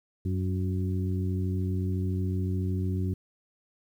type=harmonic tone with a mistuned harmonic; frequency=93.7 Hz; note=F#2; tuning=22 cents sharp; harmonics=1 / 2 / 3 / 4; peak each=-27 / -33 / -37 / -39 dBFS; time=0.25-3.14 s; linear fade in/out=5 ms; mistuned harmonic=4; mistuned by=-27 cents; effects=10-bit